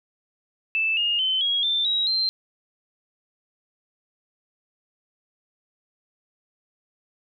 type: tone with pitch steps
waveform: sine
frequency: 2637 / 2843 / 3064 / 3303 / 3561 / 3839 / 4138 Hz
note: E7 / F7 / G7 / G#7 / A7 / B7 / C8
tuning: 0 / +30 / -40 / -10 / +20 / -50 / -20 cents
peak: -20 dBFS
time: 0.75-2.29 s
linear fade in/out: 0 ms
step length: 220 ms
effects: none